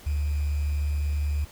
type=tone with sample-and-hold; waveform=sine; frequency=73.42 Hz; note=D2; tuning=in tune; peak=-23 dBFS; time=0.06-1.45 s; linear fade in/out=10 ms; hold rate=2450 Hz; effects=pink hiss -49 dBFS RMS until 1.51 s